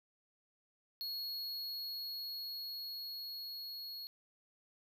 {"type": "tone with level ramp", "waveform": "square", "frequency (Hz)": 4326, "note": "C#8", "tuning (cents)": -43, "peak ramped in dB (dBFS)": [-39, -44], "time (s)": [1.01, 4.07], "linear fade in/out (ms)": 0, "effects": []}